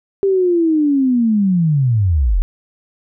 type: linear sweep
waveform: sine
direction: down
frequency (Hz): 397.5 to 35.18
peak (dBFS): -11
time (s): 0.23-2.42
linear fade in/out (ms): 0
effects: none